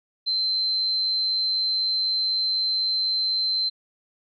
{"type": "tone", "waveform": "sine", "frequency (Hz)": 4098, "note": "C8", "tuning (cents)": -37, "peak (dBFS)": -21, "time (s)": [0.26, 3.7], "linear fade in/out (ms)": 20, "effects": []}